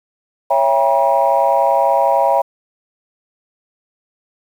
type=chord; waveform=sine; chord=C# diminished seventh; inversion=none; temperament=just; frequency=554.4 / 665.2 / 798.3 / 957.9 Hz; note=C#5 / E5 / G5 / Bb5; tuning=0 / +16 / +31 / +47 cents; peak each=-16 dBFS; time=0.5-2.42 s; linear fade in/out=10 ms; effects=tanh soft clip ceiling -2 dBFS + 7-bit